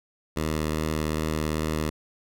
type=tone with vibrato; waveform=10% pulse; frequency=77.78 Hz; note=D#2; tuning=in tune; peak=-17 dBFS; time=0.36-1.9 s; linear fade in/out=10 ms; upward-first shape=sine; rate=2.5 Hz; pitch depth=12 cents each way; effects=none